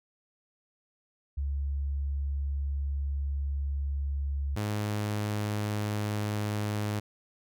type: tone pair in turn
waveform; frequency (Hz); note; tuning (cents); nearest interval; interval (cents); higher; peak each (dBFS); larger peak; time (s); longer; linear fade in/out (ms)
sine / sawtooth; 70 / 104.88; C#2 / G#2; +18 / +17; perfect fifth; 699; second; -28 / -25; second; 1.37-4.56 / 4.56-7; first; 10
effects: none